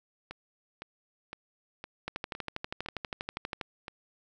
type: two click trains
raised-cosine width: 0.3 ms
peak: -24 / -18 dBFS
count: 8 / 20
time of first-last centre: 0.31-3.881 / 2.08-3.612 s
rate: 1.96 / 12.4 Hz
effects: none